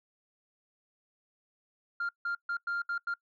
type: tone bursts at uneven times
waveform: sine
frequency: 1396.9 Hz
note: F6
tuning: in tune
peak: -28 dBFS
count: 6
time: 2-2.09 / 2.25-2.35 / 2.49-2.57 / 2.67-2.82 / 2.89-2.98 / 3.07-3.14 s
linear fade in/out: 5 ms
effects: noise-tail reverb RT60 0.1 s tail -24 dB re dry + tanh soft clip ceiling -28 dBFS